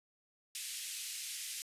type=band-pass noise; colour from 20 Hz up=white; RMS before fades=-43 dBFS; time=0.55-1.62 s; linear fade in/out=0 ms; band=2200 to 11000 Hz; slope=24 dB/octave; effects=resampled to 32000 Hz